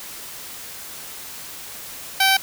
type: tone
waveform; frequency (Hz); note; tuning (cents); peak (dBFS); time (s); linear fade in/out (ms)
10% pulse; 773; G5; -24; -6; 2.2-2.37; 5
effects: white hiss -36 dBFS RMS until 2.42 s